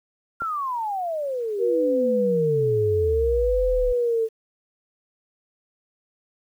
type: exponential sweep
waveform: sine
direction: down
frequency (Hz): 1405 to 32.7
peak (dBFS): -24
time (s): 0.4-3.93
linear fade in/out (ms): 10
type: click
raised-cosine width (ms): 1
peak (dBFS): -21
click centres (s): 0.42
type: tone with vibrato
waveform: sine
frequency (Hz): 464.4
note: A#4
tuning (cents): -7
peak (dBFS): -19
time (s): 1.58-4.29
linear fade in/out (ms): 50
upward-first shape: sine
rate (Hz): 0.59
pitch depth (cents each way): 150
effects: 9-bit